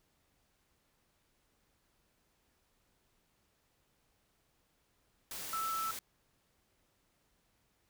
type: tone in noise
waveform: sine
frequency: 1318.5 Hz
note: E6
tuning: in tune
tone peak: -34 dBFS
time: 5.53-5.91 s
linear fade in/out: 2 ms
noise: white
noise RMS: -43 dBFS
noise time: 5.31-5.99 s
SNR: +6 dB
effects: pink hiss -75 dBFS RMS until 7.89 s